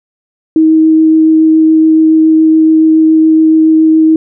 sine tone with vibrato, 317.2 Hz, D#4, 33 cents sharp, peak -3 dBFS, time 0.56-4.16 s, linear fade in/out 2 ms, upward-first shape triangle, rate 7.1 Hz, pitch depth 9 cents each way, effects none

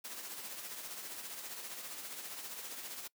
white noise with tremolo, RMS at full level -43 dBFS, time 0.04-3.08 s, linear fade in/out 10 ms, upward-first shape triangle, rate 15 Hz, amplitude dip 50%, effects noise-tail reverb RT60 0.1 s tail -23 dB re dry + high-pass 200 Hz 12 dB/octave

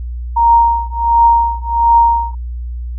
sine tone with tremolo, 932.3 Hz, A#5, in tune, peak -4 dBFS, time 0.36-2.35 s, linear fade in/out 10 ms, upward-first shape triangle, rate 1.4 Hz, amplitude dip 100%, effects added 60 Hz sine -20 dBFS peak until 2.98 s

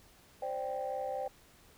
sine chord, C suspended second, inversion none, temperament equal, 523.3 / 587.3 / 784 Hz, C5 / D5 / G5, 0 / 0 / 0 cents, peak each -37 / -39 / -37 dBFS, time 0.42-1.28 s, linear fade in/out 5 ms, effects tanh soft clip ceiling -27 dBFS + pink hiss -61 dBFS RMS until 1.77 s

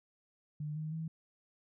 sine tone with pitch steps, 150.2 / 155.5 / 160.98 Hz, D3 / D#3 / E3, +39 / -1 / -41 cents, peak -36 dBFS, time 0.6-1.08 s, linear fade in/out 5 ms, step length 160 ms, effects none

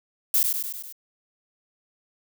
violet noise with echo, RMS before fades -20 dBFS, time 0.34-0.43 s, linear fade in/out 2 ms, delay 99 ms, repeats 5, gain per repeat -4 dB, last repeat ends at 0.925 s, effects none

